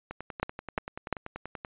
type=two click trains; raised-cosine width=0.5 ms; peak=-22 / -11 dBFS; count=17 / 3; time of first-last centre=0.11-1.648 / 0.43-1.127 s; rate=10.4 / 2.87 Hz; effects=resampled to 8000 Hz